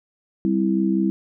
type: chord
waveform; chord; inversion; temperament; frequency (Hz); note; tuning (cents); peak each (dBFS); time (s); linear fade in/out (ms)
sine; C major; second; just; 196.22 / 261.6 / 327; G3 / C4 / E4; +2 / 0 / -14; -20 / -26 / -21; 0.45-1.1; 0
effects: none